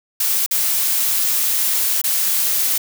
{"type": "noise with dropouts", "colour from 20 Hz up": "blue", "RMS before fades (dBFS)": -18, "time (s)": [0.2, 2.78], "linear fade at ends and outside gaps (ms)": 5, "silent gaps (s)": [[0.463, 0.51], [2.016, 2.039]], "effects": []}